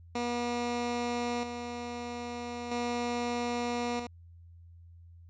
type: tone with tremolo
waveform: 15% pulse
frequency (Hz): 240.5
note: B3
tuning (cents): -46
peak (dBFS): -24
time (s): 0.15-4.07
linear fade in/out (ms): 5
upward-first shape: square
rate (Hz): 0.39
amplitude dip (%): 50
effects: added 85 Hz sine -50 dBFS peak until 5.29 s + resampled to 16000 Hz